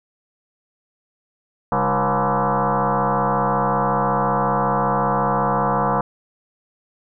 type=tone with frequency modulation; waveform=sine; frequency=138.3 Hz; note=C#3; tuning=4 cents flat; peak=-16 dBFS; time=1.72-6.01 s; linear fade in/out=2 ms; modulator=171 Hz; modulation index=6.6; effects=none